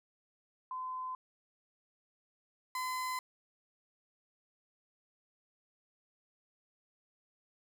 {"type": "tone pair in turn", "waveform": ["sine", "35% pulse"], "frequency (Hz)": [1024, 1019.8], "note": ["C6", "C6"], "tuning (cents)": [-38, -45], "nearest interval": "unison", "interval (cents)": 7, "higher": "first", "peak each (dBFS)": [-37, -33], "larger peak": "second", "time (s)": [[0.71, 1.15], [2.75, 3.19]], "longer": "neither", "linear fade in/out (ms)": 2, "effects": []}